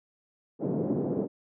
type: band-pass noise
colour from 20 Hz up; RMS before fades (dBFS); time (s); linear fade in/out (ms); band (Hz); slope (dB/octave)
white; -29; 0.59-1.28; 50; 140 to 450; 24
effects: none